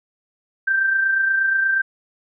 sine tone with amplitude modulation, 1568 Hz, G6, in tune, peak -14 dBFS, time 0.67-1.82 s, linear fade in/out 10 ms, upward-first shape sine, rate 28.4 Hz, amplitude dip 40%, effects none

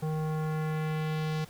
square tone with low-pass filter sweep, 155.8 Hz, D#3, 3 cents sharp, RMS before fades -31 dBFS, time 0.02-1.45 s, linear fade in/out 10 ms, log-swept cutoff 800 to 5100 Hz, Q 1.1, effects pink hiss -53 dBFS RMS until 1.49 s

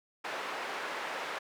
white band-pass noise, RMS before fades -38 dBFS, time 0.24-1.39 s, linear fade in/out 10 ms, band 450 to 1700 Hz, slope 12 dB/octave, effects none

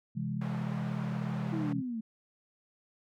sine chord, C augmented, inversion none, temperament equal with one note detuned, 130.81 / 167.4 / 207.7 Hz, C3 / E3 / G#3, 0 / +27 / 0 cents, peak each -36 dBFS, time 0.15-1.82 s, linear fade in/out 20 ms
white band-pass noise, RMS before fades -46 dBFS, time 0.41-1.73 s, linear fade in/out 5 ms, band 370 to 1100 Hz, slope 12 dB/octave
sine linear sweep, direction down, 332.4 to 215.9 Hz, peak -33 dBFS, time 1.52-2.01 s, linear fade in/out 10 ms
effects none

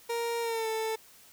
30% pulse tone with pitch glide, 467.3 to 442.6 Hz, A#4 to A4, +4 to +10 cents, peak -27 dBFS, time 0.09-0.96 s, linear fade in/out 10 ms, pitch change -94 cents, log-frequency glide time 0.41-0.68 s, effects white hiss -56 dBFS RMS until 1.32 s

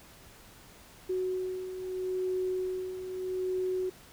sine beating tone pair, 369.9 / 370.68 Hz, F#4 / F#4, 0 / +3 cents, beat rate 0.78 Hz, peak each -38 / -31 dBFS, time 1.09-3.9 s, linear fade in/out 10 ms, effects pink hiss -54 dBFS RMS until 4.12 s

